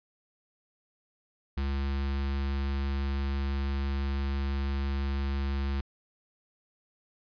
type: tone with notch filter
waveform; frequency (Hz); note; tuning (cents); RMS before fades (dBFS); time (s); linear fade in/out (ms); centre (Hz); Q
square; 69; C#2; -7; -30; 1.57-5.81; 5; 570; 1.3
effects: resampled to 11025 Hz